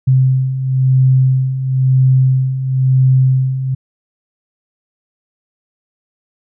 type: beating tone pair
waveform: sine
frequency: 130 / 130.99 Hz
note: C3 / C3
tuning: -11 / +2 cents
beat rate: 0.99 Hz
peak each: -16 / -10 dBFS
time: 0.07-3.75 s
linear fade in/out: 10 ms
effects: none